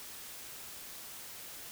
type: silence
effects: white hiss -47 dBFS RMS until 1.71 s